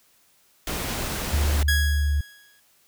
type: noise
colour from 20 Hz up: pink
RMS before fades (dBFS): -29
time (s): 0.67-1.63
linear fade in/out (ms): 2
type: tone with pitch glide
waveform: sine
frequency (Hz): 73.42 to 72.74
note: D2 to D2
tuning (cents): 0 to -16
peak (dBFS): -19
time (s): 1.33-2.21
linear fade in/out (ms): 5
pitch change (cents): -16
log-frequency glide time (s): 1.5-1.58
type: tone with exponential decay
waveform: sawtooth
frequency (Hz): 1661.2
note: G#6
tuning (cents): 0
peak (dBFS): -16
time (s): 1.68-2.6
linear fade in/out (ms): 5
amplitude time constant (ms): 200
effects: white hiss -61 dBFS RMS until 2.87 s